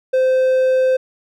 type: tone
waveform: triangle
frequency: 518 Hz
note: C5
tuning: 17 cents flat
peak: -10 dBFS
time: 0.13-0.97 s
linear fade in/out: 10 ms
effects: none